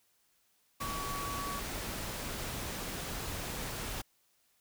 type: tone in noise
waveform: sine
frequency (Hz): 1132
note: C#6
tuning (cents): +36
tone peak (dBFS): -38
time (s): 0.8-1.6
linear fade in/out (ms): 10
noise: pink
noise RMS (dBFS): -39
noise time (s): 0.8-4.02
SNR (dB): -2
effects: white hiss -72 dBFS RMS until 4.6 s